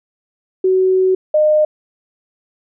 sine tone pair in turn, 374.7 / 610.6 Hz, F#4 / D#5, +22 / -33 cents, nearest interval minor sixth, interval 845 cents, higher second, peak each -10 / -9 dBFS, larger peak second, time 0.64-1.15 / 1.34-1.65 s, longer first, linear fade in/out 5 ms, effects none

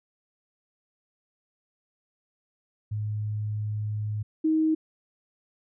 sine tone pair in turn, 106 / 315.4 Hz, G#2 / D#4, +36 / +24 cents, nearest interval octave + perfect fifth, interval 1888 cents, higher second, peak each -27 / -20 dBFS, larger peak second, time 2.91-4.23 / 4.44-4.75 s, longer first, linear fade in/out 10 ms, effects none

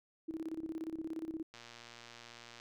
sine tone with tremolo, 321.6 Hz, E4, 43 cents flat, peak -36 dBFS, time 0.28-1.43 s, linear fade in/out 10 ms, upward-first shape square, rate 17 Hz, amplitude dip 75%
click train, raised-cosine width 0.2 ms, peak -34 dBFS, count 126, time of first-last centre 1.54-2.599 s, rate 118 Hz
effects none

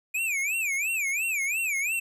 square tone with vibrato, 2424 Hz, D#7, 46 cents flat, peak -26 dBFS, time 0.14-2 s, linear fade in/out 10 ms, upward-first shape sine, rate 2.9 Hz, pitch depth 210 cents each way, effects resampled to 32000 Hz

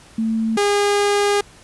sine / sawtooth tone pair in turn, 223.2 / 407.5 Hz, A3 / G#4, +25 / -33 cents, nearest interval minor seventh, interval 1042 cents, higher second, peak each -17 / -11 dBFS, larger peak second, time 0.18-0.57 / 0.57-1.41 s, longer second, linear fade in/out 5 ms, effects pink hiss -46 dBFS RMS until 1.63 s + resampled to 24000 Hz

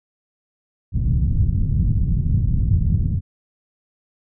white low-pass noise, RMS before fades -18 dBFS, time 0.92-3.21 s, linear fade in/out 50 ms, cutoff 140 Hz, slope 24 dB/octave, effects none

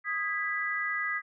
sine chord, G# minor, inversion second, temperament equal with one note detuned, 1244.5 / 1645.9 / 1975.5 Hz, D#6 / G#6 / B6, 0 / -16 / 0 cents, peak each -35 / -34 / -31 dBFS, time 0.04-1.22 s, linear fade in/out 50 ms, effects none

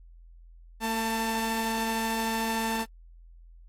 sawtooth tone pair together, 225.8 / 890 Hz, A3 / A5, +45 / +20 cents, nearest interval 2 octaves, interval 2375 cents, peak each -26 / -26 dBFS, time 0.8-2.86 s, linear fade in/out 50 ms, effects added 42 Hz sine -48 dBFS peak until 3.68 s + AAC 48 kbps

